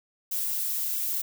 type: noise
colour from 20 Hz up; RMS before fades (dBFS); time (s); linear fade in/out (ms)
violet; -29; 0.31-1.22; 10
effects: none